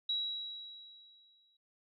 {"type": "tone with exponential decay", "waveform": "sine", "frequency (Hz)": 3878, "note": "B7", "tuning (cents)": -32, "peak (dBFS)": -30, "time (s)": [0.09, 1.57], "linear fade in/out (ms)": 5, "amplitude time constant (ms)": 320, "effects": []}